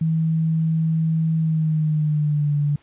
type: tone with pitch glide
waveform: sine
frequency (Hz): 161 to 145.94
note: E3 to D3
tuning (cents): -41 to -11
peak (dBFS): -17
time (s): 0.01-2.76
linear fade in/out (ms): 5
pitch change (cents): -170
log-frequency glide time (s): 1.37-2.55
effects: pink hiss -57 dBFS RMS until 2.82 s + resampled to 8000 Hz